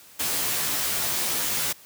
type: noise with comb filter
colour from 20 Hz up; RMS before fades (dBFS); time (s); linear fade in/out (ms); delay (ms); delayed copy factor
white; -26; 0.19-1.73; 10; 14; +0.75
effects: white hiss -50 dBFS RMS until 1.85 s + high-pass 60 Hz 12 dB/octave